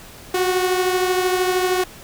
sawtooth beating tone pair, 365.5 / 378.5 Hz, F#4 / F#4, -21 / +39 cents, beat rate 13 Hz, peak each -14 / -21 dBFS, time 0.34-1.84 s, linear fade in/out 5 ms, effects pink hiss -41 dBFS RMS until 2.03 s

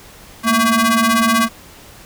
sawtooth ring-modulated tone, 450 Hz, A4, 39 cents sharp, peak -5 dBFS, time 0.43-1.49 s, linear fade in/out 50 ms, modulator 683 Hz, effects pink hiss -41 dBFS RMS until 2.05 s

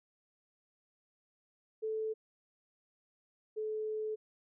sine tone pair in turn, 437.8 / 432 Hz, A4 / A4, -9 / -32 cents, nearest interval unison, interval 23 cents, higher first, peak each -33 / -34 dBFS, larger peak first, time 1.82-2.14 / 3.56-4.16 s, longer second, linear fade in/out 20 ms, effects none

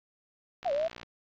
click train, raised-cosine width 0.2 ms, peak -24 dBFS, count 25, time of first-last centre 0.63-1.031 s, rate 59.9 Hz
sine linear two-way sweep, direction down then up, 780 to 547 to 671 Hz, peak -26 dBFS, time 0.65-0.88 s, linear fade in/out 10 ms, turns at 0.72 s
effects low-pass 4000 Hz 12 dB/octave + AAC 48 kbps

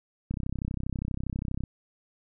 click train, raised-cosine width 5 ms, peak -19 dBFS, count 44, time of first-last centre 0.31-1.637 s, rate 32.4 Hz, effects none

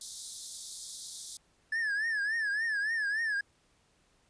white high-pass noise, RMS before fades -40 dBFS, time 0.01-1.37 s, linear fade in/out 2 ms, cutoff 3500 Hz, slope 96 dB/octave
triangle tone with vibrato, 1728 Hz, A6, 32 cents flat, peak -27 dBFS, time 1.72-3.41 s, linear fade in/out 5 ms, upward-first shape triangle, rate 3.5 Hz, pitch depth 140 cents each way
effects pink hiss -69 dBFS RMS until 4.29 s + resampled to 22050 Hz

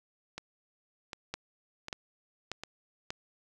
two click trains, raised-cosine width 0.2 ms, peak -18 / -22 dBFS, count 4 / 4, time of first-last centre 1.34-3.105 / 0.38-2.636 s, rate 1.7 / 1.33 Hz, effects none

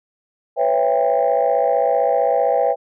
sine chord, C# half-diminished seventh, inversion third, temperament just, 498.9 / 554.4 / 665.2 / 798.3 Hz, B4 / C#5 / E5 / G5, +17 / 0 / +16 / +31 cents, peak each -19 dBFS, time 0.56-2.76 s, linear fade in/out 50 ms, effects tanh soft clip ceiling -7 dBFS

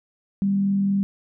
sine tone with frequency modulation, 197.4 Hz, G3, 12 cents sharp, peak -18 dBFS, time 0.42-1.03 s, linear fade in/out 0 ms, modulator 44.3 Hz, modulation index 0.2, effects none

